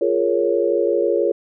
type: chord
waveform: sine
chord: Bb minor seventh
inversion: second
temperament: equal with one note detuned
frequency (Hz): 349.2 / 415.3 / 467.5 / 554.4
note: F4 / Ab4 / Bb4 / Db5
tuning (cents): 0 / 0 / +5 / 0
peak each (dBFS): -21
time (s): 0.01-1.32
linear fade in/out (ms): 5
effects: none